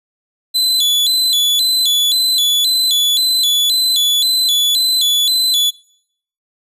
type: tone with vibrato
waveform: 40% pulse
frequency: 3724 Hz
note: A#7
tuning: 2 cents flat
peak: -10 dBFS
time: 0.54-5.71 s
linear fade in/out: 20 ms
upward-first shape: square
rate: 1.9 Hz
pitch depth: 140 cents each way
effects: noise-tail reverb RT60 0.7 s tail -23 dB re dry + resampled to 32000 Hz